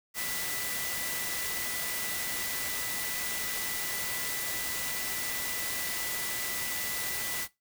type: tone in noise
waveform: sine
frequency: 1983 Hz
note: B6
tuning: 7 cents sharp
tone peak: -39 dBFS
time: 0.14-7.48 s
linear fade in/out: 50 ms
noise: white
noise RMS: -34 dBFS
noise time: 0.14-7.48 s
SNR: -8 dB
effects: noise-tail reverb RT60 0.2 s tail -19 dB re dry